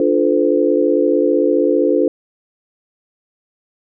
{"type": "chord", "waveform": "sine", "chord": "D minor seventh", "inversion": "none", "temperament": "equal with one note detuned", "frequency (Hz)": [293.7, 349.2, 440, 511.3], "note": ["D4", "F4", "A4", "C5"], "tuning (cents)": [0, 0, 0, -40], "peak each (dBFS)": -17, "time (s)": [0, 2.08], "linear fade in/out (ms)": 2, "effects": []}